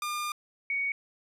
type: tone pair in turn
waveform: sawtooth / sine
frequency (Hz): 1205 / 2236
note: D6 / C#7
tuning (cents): +44 / +14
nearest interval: major seventh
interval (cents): 1070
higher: second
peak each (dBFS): -27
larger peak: neither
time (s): 0.02-0.32 / 0.7-0.92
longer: first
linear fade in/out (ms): 2
effects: resampled to 32000 Hz